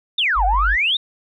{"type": "exponential two-way sweep", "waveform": "sine", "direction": "down then up", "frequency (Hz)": [3787, 708, 3787], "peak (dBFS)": -15, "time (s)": [0.18, 0.97], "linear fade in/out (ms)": 5, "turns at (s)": 0.45}
{"type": "tone", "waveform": "sine", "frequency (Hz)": 49.19, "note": "G1", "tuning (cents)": 7, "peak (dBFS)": -17, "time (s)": [0.35, 0.77], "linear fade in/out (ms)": 50}
{"effects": ["tanh soft clip ceiling -6 dBFS"]}